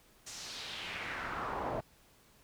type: noise with band-pass filter sweep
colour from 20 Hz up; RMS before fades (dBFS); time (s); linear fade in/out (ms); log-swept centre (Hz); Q
brown; -40; 0.26-1.81; 10; 7000 to 660; 2.2
effects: pink hiss -64 dBFS RMS until 2.43 s